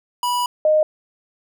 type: tone pair in turn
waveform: square / sine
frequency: 979 / 616.7 Hz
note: B5 / D#5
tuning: -15 / -16 cents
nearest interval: minor sixth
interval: 801 cents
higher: first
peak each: -19 / -12 dBFS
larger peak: second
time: 0.23-0.46 / 0.65-0.83 s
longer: first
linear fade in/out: 2 ms
effects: none